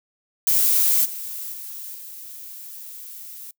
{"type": "noise with level steps", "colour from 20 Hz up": "violet", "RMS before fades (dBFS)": [-18, -32, -35, -38], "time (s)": [0.47, 3.51], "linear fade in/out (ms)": 2, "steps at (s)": [1.04, 1.52, 1.94], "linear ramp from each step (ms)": 20, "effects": ["noise-tail reverb RT60 0.1 s tail -24 dB re dry"]}